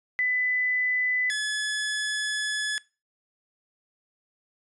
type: tone pair in turn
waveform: sine / sawtooth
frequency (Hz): 2000 / 1708.9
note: B6 / G#6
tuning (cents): +21 / +49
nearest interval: minor third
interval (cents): 272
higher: first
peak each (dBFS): -22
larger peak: neither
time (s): 0.19-1.3 / 1.3-2.78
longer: second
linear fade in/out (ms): 0
effects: noise-tail reverb RT60 0.3 s tail -23 dB re dry + resampled to 24000 Hz